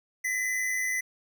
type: tone pair together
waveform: square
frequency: 1917 / 2018 Hz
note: A#6 / B6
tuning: +48 / +37 cents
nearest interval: minor second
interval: 89 cents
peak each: -37 / -28 dBFS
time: 0.24-1.01 s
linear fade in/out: 10 ms
effects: none